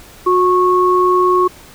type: tone pair together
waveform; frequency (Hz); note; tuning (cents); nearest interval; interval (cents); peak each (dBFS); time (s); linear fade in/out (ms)
sine; 363.1 / 1099.1; F#4 / C#6; -33 / -15; octave + perfect fifth; 1918; -12; 0.26-1.48; 10
effects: pink hiss -40 dBFS RMS until 1.74 s